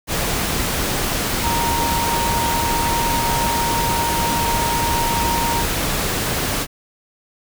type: tone in noise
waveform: sine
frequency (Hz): 932.3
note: A#5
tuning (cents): 0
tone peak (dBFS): -20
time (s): 1.41-5.66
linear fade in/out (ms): 50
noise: pink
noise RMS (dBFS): -21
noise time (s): 0.07-6.67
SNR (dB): -2
effects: none